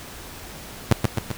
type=tone with echo; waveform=sawtooth; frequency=114.5 Hz; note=A#2; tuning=31 cents flat; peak=-7 dBFS; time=0.91-0.93 s; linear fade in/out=5 ms; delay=130 ms; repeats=3; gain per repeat=-4 dB; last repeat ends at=1.32 s; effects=pink hiss -39 dBFS RMS until 1.37 s